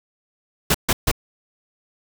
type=noise bursts; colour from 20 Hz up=pink; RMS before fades=-17 dBFS; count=3; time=0.7-1.115 s; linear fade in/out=5 ms; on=45 ms; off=140 ms; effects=none